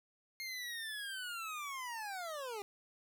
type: linear sweep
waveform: 25% pulse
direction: down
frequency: 2138 to 391.7 Hz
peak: -37 dBFS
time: 0.4-2.62 s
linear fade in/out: 0 ms
effects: none